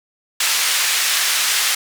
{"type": "band-pass noise", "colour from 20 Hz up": "pink", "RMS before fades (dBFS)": -18, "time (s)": [0.4, 1.75], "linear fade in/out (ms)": 5, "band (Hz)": [1900, 12000], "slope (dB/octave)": 12, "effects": []}